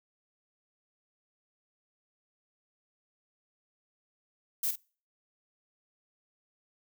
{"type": "noise with echo", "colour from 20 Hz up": "violet", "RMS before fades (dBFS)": -30, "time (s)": [4.63, 4.71], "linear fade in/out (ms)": 5, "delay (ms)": 48, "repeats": 1, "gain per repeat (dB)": -9, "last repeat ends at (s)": 4.758, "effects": ["noise-tail reverb RT60 0.4 s tail -25 dB re dry"]}